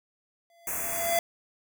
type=tone with exponential growth; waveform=square; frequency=680 Hz; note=F5; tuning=46 cents flat; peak=-22 dBFS; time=0.5-1.19 s; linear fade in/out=1 ms; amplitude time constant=150 ms
type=band-stop noise; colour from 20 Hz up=white; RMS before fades=-32 dBFS; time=0.67-1.19 s; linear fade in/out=2 ms; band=2600 to 6000 Hz; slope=96 dB/octave
effects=none